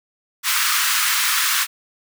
pink high-pass noise, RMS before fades -19 dBFS, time 0.43-1.67 s, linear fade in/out 50 ms, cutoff 1100 Hz, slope 48 dB/octave, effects none

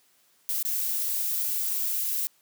violet noise with dropouts, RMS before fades -28 dBFS, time 0.49-2.27 s, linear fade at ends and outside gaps 0 ms, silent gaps 0.627-0.651 s, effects white hiss -64 dBFS RMS until 2.41 s + high-pass 150 Hz 12 dB/octave

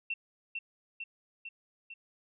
sine tone with echo, 2700 Hz, E7, 41 cents sharp, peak -31 dBFS, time 0.1-0.14 s, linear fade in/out 5 ms, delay 450 ms, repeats 4, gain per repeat -3 dB, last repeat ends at 1.94 s, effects none

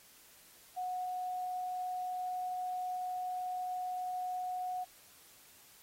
sine tone, 732 Hz, F#5, 19 cents flat, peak -35 dBFS, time 0.76-4.85 s, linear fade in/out 20 ms, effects white hiss -60 dBFS RMS until 5.82 s + AAC 48 kbps

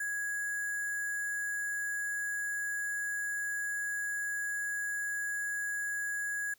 sine tone with sample-and-hold, 1661.2 Hz, G#6, in tune, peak -32 dBFS, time 0-6.54 s, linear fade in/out 5 ms, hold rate 8820 Hz, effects white hiss -67 dBFS RMS until 6.58 s

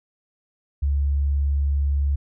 sine tone, 70.6 Hz, C#2, 32 cents sharp, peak -18 dBFS, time 0.82-2.16 s, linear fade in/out 10 ms, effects none

